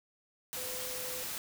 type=tone in noise; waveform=sine; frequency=505 Hz; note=B4; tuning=39 cents sharp; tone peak=-44 dBFS; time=0.57-1.23 s; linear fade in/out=0 ms; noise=white; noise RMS=-39 dBFS; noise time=0.53-1.38 s; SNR=-8 dB; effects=none